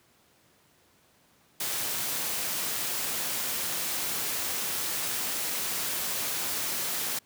white noise, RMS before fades -31 dBFS, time 1.6-7.19 s, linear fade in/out 5 ms, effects pink hiss -63 dBFS RMS until 7.25 s + high-pass 100 Hz 12 dB/octave

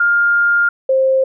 sine tone pair in turn, 1407 / 528.7 Hz, F6 / C5, +12 / +18 cents, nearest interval octave + perfect fourth, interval 1694 cents, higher first, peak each -10 dBFS, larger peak neither, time 0-0.69 / 0.89-1.24 s, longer first, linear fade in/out 5 ms, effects none

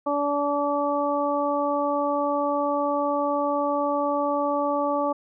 harmonic tone, 288.1 Hz, D4, 33 cents flat, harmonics 1 / 2 / 3 / 4, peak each -28 / -25 / -28 / -28 dBFS, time 0.06-5.13 s, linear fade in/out 10 ms, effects none

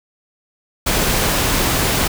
pink noise, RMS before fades -17 dBFS, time 0.86-2.08 s, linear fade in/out 10 ms, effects none

